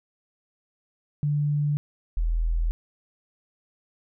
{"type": "tone pair in turn", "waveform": "sine", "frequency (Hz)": [146.83, 41.2], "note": ["D3", "E1"], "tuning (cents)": [0, 0], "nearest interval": "octave + minor seventh", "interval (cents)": 2200, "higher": "first", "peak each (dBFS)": -21, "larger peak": "neither", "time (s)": [[1.23, 1.77], [2.17, 2.71]], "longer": "neither", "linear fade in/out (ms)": 0, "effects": []}